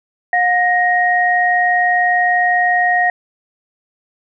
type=tone pair together; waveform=sine; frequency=718 / 1873 Hz; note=F5 / A#6; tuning=+48 / +8 cents; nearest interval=octave + perfect fourth; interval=1660 cents; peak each=-14 dBFS; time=0.33-3.1 s; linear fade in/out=2 ms; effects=none